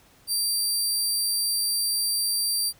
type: tone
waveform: 20% pulse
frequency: 4699 Hz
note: D8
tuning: in tune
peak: -17 dBFS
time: 0.27-2.73 s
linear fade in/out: 50 ms
effects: pink hiss -57 dBFS RMS until 2.79 s